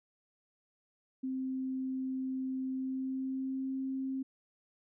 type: tone with pitch glide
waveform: sine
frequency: 261.6 to 265.6 Hz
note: C4 to C4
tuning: 0 to +26 cents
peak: -33 dBFS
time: 1.23-4.23 s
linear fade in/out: 10 ms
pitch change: +26 cents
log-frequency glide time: 2.71-3.73 s
effects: none